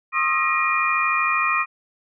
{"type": "tone cluster", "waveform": "sine", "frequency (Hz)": [1076, 1235, 1328, 1889, 2426], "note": ["C6", "D#6", "E6", "A#6", "D#7"], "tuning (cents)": [48, -13, 12, 22, -44], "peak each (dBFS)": [-25, -23, -30, -26, -22], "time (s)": [0.12, 1.66], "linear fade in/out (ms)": 50, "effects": []}